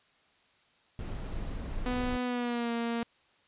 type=noise; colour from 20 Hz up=brown; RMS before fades=-36 dBFS; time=0.99-2.17 s; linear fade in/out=2 ms
type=tone with pitch glide; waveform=sawtooth; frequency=248.7 to 233.4 Hz; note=B3 to A#3; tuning=+12 to +2 cents; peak=-26 dBFS; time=1.86-3.03 s; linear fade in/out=0 ms; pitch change=-110 cents; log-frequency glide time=2.23-2.72 s
effects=white hiss -66 dBFS RMS until 3.47 s + resampled to 8000 Hz